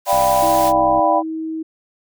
white high-pass noise, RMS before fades -27 dBFS, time 0.05-0.73 s, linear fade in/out 50 ms, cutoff 520 Hz, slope 12 dB/octave
sine chord, G dominant seventh, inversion second, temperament equal, 587.3 / 698.5 / 784 / 987.8 Hz, D5 / F5 / G5 / B5, 0 / 0 / 0 / 0 cents, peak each -18 dBFS, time 0.06-1.23 s, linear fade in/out 50 ms
click train, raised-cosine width 3 ms, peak -21 dBFS, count 57, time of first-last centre 0.13-0.993 s, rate 64.9 Hz
sine tone with pitch glide, 324.2 to 319.4 Hz, E4 to D#4, -29 to +45 cents, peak -22 dBFS, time 0.42-1.63 s, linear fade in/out 10 ms, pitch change -26 cents, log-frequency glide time 0.6-0.76 s
effects none

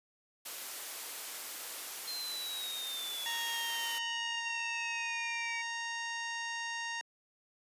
white noise, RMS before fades -42 dBFS, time 0.45-3.99 s, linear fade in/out 10 ms
sine exponential sweep, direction down, 4186 to 2265 Hz, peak -38 dBFS, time 2.07-5.62 s, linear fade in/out 10 ms
harmonic tone, 928 Hz, A#5, 8 cents flat, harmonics 1 / 2 / 3 / 4 / 5 / 6 / 7 / 8 / 9 / 10, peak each -42 / -39 / -44 / -49 / -52 / -48 / -49 / -61 / -63 / -62 dBFS, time 3.26-7.01 s, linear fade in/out 0 ms
effects high-pass 400 Hz 12 dB/octave + resampled to 32000 Hz

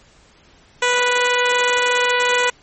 10% pulse tone, 492 Hz, B4, 7 cents flat, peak -6 dBFS, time 0.82-2.5 s, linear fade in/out 5 ms, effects pink hiss -51 dBFS RMS until 2.62 s + MP3 32 kbps

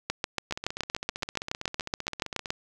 two click trains, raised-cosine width 0.2 ms, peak -17 / -10 dBFS, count 31 / 18, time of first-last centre 0.51-2.458 / 0.1-2.505 s, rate 15.4 / 7.07 Hz, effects none

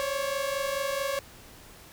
sawtooth tone pair together, 541 / 565.6 Hz, C#5 / C#5, -42 / +35 cents, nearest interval minor second, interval 77 cents, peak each -27 dBFS, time 0-1.19 s, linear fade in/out 0 ms, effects pink hiss -50 dBFS RMS until 1.92 s

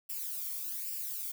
violet noise with flanger, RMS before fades -38 dBFS, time 0.09-1.32 s, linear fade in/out 10 ms, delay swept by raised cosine 0.39 to 0.92 ms, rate 1.2 Hz, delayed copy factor +0.75, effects none

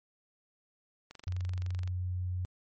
click train, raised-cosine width 0.2 ms, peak -30 dBFS, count 19, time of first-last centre 1.11-1.876 s, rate 23.5 Hz
sine tone, 90.6 Hz, F#2, 36 cents flat, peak -31 dBFS, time 1.27-2.45 s, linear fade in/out 0 ms
effects MP3 32 kbps

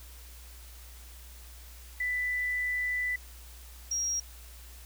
sine tone pair in turn, 1987 / 5638 Hz, B6 / F8, +10 / +16 cents, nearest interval octave + tritone, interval 1806 cents, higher second, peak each -28 dBFS, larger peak neither, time 2-3.16 / 3.91-4.2 s, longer first, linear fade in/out 5 ms, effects added 60 Hz sine -47 dBFS peak until 4.85 s + white hiss -53 dBFS RMS until 4.85 s

